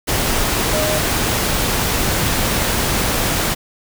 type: tone in noise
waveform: sine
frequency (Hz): 616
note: D#5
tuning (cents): -17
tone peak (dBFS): -19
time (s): 0.72-0.99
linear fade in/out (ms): 20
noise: pink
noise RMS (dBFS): -18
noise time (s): 0.07-3.55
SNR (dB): -4
effects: none